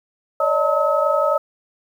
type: tone cluster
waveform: sine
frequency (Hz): 568 / 592 / 619 / 898 / 1284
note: C#5 / D5 / D#5 / A5 / E6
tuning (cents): +42 / +14 / -9 / +35 / -46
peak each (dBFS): -20 / -27 / -20 / -27 / -20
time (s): 0.4-1.38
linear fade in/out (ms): 5
effects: 8-bit